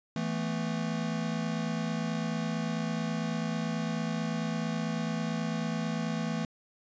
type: chord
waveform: square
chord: E suspended fourth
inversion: none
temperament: equal with one note detuned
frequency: 164.81 / 220 / 249.1 Hz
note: E3 / A3 / B3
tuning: 0 / 0 / +15 cents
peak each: -34 / -34 / -39 dBFS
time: 0.16-6.45 s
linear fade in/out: 2 ms
effects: resampled to 16000 Hz